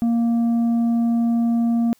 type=tone with tanh clipping; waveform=triangle; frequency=233.1 Hz; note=A#3; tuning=in tune; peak=-17 dBFS; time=0.02-1.93 s; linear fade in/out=0 ms; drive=9 dB; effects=white hiss -59 dBFS RMS until 1.99 s